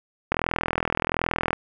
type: click train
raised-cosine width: 0.5 ms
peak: -7 dBFS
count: 51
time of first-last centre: 0.32-1.531 s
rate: 41.3 Hz
effects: none